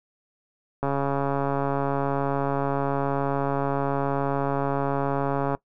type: click train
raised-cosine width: 1 ms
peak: -12 dBFS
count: 657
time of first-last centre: 0.83-5.549 s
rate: 139 Hz
effects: noise-tail reverb RT60 0.1 s tail -21 dB re dry